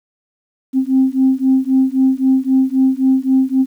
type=beating tone pair; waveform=sine; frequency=261.6 / 265.4 Hz; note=C4 / C4; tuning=0 / +25 cents; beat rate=3.8 Hz; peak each=-13 dBFS; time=0.73-3.66 s; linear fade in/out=50 ms; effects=tanh soft clip ceiling -4 dBFS + 8-bit